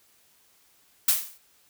blue noise with exponential decay, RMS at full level -17 dBFS, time 1.08-1.38 s, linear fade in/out 5 ms, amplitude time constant 65 ms, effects white hiss -62 dBFS RMS until 1.69 s

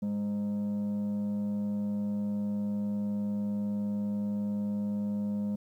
sine tone with frequency modulation, 205.4 Hz, G#3, 19 cents flat, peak -26 dBFS, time 0.02-5.56 s, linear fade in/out 10 ms, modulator 311 Hz, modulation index 0.27, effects tanh soft clip ceiling -28 dBFS + 11-bit

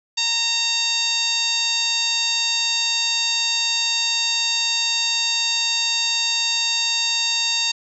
harmonic tone with a mistuned harmonic, 924 Hz, A#5, 16 cents flat, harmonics 1 / 2 / 3 / 4 / 5 / 6 / 7 / 8, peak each -34 / -35 / -26 / -23 / -23 / -32 / -29 / -31 dBFS, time 0.17-7.72 s, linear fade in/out 10 ms, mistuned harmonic 3, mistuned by -27 cents, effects none

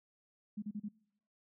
sine tone bursts, 209.2 Hz, G#3, 13 cents sharp, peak -37 dBFS, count 4, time 0.57-0.888 s, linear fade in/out 10 ms, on 54 ms, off 34 ms, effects noise-tail reverb RT60 0.8 s tail -25 dB re dry

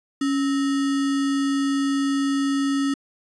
sine tone with sample-and-hold, 277.2 Hz, C#4, in tune, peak -19 dBFS, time 0.21-2.94 s, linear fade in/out 5 ms, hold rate 1575 Hz, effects resampled to 22050 Hz

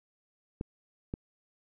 clicks, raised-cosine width 3 ms, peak -21 dBFS, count 2, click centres 0.611 / 1.139 s, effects none

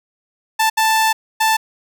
sawtooth tone bursts at uneven times, 882 Hz, A5, 4 cents sharp, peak -9 dBFS, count 3, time 0.59-0.7 / 0.77-1.13 / 1.4-1.57 s, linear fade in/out 10 ms, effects none

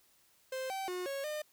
45% pulse tone with pitch steps, 522 / 772 / 362.2 / 551 / 606 Hz, C5 / G5 / F#4 / C#5 / D#5, -4 / -27 / -37 / -11 / -46 cents, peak -36 dBFS, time 0.52-1.42 s, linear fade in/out 5 ms, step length 180 ms, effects white hiss -68 dBFS RMS until 1.52 s

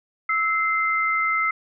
sine tone pair together, 1308.4 / 2077 Hz, E6 / C7, -13 / -13 cents, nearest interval minor sixth, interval 800 cents, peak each -22 dBFS, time 0.29-1.51 s, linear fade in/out 5 ms, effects none

